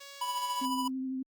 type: tone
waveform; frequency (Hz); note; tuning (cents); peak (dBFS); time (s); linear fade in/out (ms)
5% pulse; 559; C#5; +14; -34; 0-0.66; 10
type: tone with tremolo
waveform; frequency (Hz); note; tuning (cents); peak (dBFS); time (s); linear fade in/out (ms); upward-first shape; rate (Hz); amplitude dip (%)
square; 987.8; B5; 0; -30; 0.21-0.88; 5; sine; 14; 45
type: tone with vibrato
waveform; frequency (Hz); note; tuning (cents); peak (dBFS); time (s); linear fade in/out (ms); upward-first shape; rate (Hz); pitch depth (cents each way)
sine; 261.6; C4; 0; -32; 0.61-1.23; 10; triangle; 12; 21
effects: Opus 32 kbps